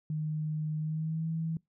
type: tone with pitch glide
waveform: sine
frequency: 154.2 to 162.24 Hz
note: D#3 to E3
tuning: -15 to -27 cents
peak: -30 dBFS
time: 0.1-1.57 s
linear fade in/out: 2 ms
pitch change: +88 cents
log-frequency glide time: 0.78-1.28 s
effects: noise-tail reverb RT60 0.2 s tail -25 dB re dry